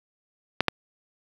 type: clicks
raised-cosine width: 0.3 ms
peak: -3 dBFS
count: 2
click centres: 0.606 / 0.683 s
effects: high-pass 80 Hz 12 dB/octave + 7-bit